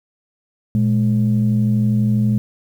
sine tone pair together, 118.14 / 210.5 Hz, A#2 / G#3, +24 / +24 cents, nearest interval minor seventh, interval 1000 cents, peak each -15 dBFS, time 0.75-2.38 s, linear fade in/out 0 ms, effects tanh soft clip ceiling -8 dBFS + 8-bit

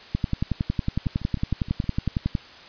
two click trains, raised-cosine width 5 ms, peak -10 / -23 dBFS, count 25 / 6, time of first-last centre 0.15-2.352 / 1.06-1.841 s, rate 10.9 / 6.4 Hz, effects white hiss -45 dBFS RMS until 2.68 s + resampled to 11025 Hz

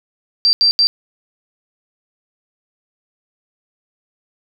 sine tone bursts at uneven times, 4699 Hz, D8, in tune, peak -9 dBFS, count 3, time 0.45-0.53 / 0.61-0.71 / 0.79-0.87 s, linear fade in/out 0 ms, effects none

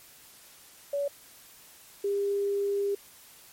sine tone pair in turn, 568 / 401.6 Hz, C#5 / G4, +42 / +42 cents, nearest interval tritone, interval 600 cents, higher first, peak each -26 / -25 dBFS, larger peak second, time 0.93-1.08 / 2.04-2.95 s, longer second, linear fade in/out 5 ms, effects white hiss -53 dBFS RMS until 3.52 s + MP3 64 kbps

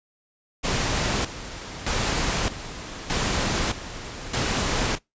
pink noise with tremolo, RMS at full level -24 dBFS, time 0.63-4.99 s, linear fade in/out 20 ms, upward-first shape square, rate 0.81 Hz, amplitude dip 75%, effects noise-tail reverb RT60 0.2 s tail -25 dB re dry + resampled to 16000 Hz

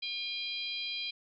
harmonic tone, 805 Hz, G5, 46 cents sharp, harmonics 3 / 4 / 5 / 6, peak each -40 / -38 / -40 / -43 dBFS, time 0.02-1.11 s, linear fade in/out 10 ms, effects none

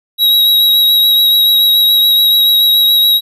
square tone with vibrato, 3843 Hz, B7, 48 cents flat, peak -7 dBFS, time 0.18-3.21 s, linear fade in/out 50 ms, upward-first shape triangle, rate 7 Hz, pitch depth 20 cents each way, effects none

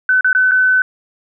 sine tone with dropouts, 1512 Hz, F#6, 37 cents sharp, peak -9 dBFS, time 0.09-0.82 s, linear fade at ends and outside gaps 2 ms, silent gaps 0.209-0.245 / 0.33-0.349 / 0.512-0.517 s, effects none

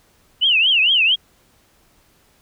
sine tone with vibrato, 2864 Hz, F7, 43 cents sharp, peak -12 dBFS, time 0.41-1.16 s, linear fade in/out 20 ms, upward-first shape triangle, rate 4.4 Hz, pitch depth 250 cents each way, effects pink hiss -57 dBFS RMS until 2.41 s

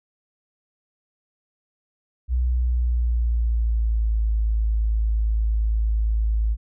sine tone with pitch glide, 61.74 to 54.37 Hz, B1 to A1, 0 to -20 cents, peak -18 dBFS, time 2.28-6.57 s, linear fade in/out 50 ms, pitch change -220 cents, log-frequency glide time 2.49-4.16 s, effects none

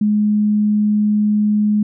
sine tone, 210 Hz, G#3, 19 cents sharp, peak -12 dBFS, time 0.01-1.83 s, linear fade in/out 5 ms, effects none

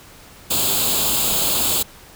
white noise with comb filter, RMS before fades -19 dBFS, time 0.5-1.83 s, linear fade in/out 10 ms, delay 0.26 ms, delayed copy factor +0.75, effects pink hiss -44 dBFS RMS until 2.15 s

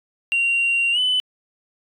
sine tone with pitch glide, 2760 to 3010 Hz, F7 to F#7, -21 to +29 cents, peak -15 dBFS, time 0.32-1.2 s, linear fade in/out 0 ms, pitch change +150 cents, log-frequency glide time 0.92-0.99 s, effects tanh soft clip ceiling -14 dBFS

